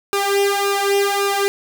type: tone with flanger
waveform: sawtooth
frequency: 399.7 Hz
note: G4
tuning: 34 cents sharp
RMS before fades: -18 dBFS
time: 0.13-1.48 s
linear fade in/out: 0 ms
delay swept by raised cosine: 0.76 to 2.16 ms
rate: 1.8 Hz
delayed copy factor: +0.8
effects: 7-bit